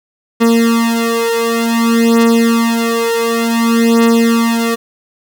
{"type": "beating tone pair", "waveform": "30% pulse", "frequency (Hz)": [230.4, 230.95], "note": ["A#3", "A#3"], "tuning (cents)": [-20, -16], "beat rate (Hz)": 0.55, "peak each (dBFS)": -10, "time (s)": [0.4, 4.76], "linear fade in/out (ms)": 20, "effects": ["7-bit"]}